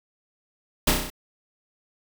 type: noise with echo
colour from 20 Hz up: pink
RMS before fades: -19 dBFS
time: 0.87-0.91 s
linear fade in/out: 5 ms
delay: 32 ms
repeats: 6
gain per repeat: -3 dB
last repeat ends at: 1.102 s
effects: none